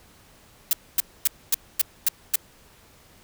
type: noise bursts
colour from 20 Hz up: blue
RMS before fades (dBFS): -19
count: 7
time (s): 0.71-2.357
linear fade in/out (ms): 2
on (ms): 21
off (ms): 250
effects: pink hiss -54 dBFS RMS until 3.23 s